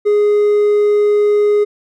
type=tone with hard clipping; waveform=triangle; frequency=415.3 Hz; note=G#4; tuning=in tune; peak=-10 dBFS; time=0.05-1.65 s; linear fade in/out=20 ms; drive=5 dB; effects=none